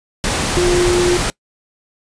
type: tone in noise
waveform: sine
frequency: 354.5 Hz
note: F4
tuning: 26 cents sharp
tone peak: -12 dBFS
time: 0.57-1.17 s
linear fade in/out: 0 ms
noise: pink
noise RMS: -18 dBFS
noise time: 0.24-1.3 s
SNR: +3 dB
effects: noise-tail reverb RT60 0.1 s tail -23 dB re dry + resampled to 22050 Hz